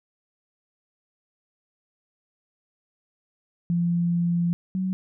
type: tone pair in turn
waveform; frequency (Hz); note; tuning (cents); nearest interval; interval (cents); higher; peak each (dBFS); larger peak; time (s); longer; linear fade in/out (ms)
sine; 172.1 / 187.02; F3 / F#3; -25 / +19; minor second; 144; second; -20 / -23; first; 3.7-4.53 / 4.75-4.93; first; 0
effects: none